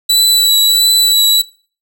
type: tone with vibrato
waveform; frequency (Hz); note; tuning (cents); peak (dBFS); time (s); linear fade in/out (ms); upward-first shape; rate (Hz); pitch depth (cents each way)
sawtooth; 3951; B7; 0; -5; 0.09-1.42; 10; triangle; 1.5; 19
effects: noise-tail reverb RT60 0.4 s tail -21 dB re dry